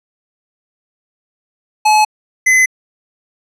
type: tone pair in turn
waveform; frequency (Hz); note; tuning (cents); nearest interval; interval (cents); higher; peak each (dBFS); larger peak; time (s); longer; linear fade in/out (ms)
square; 855 / 2034; A5 / C7; -50 / -50; octave + minor third; 1500; second; -8; neither; 1.85-2.05 / 2.46-2.66; neither; 10
effects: low-pass 10000 Hz 12 dB/octave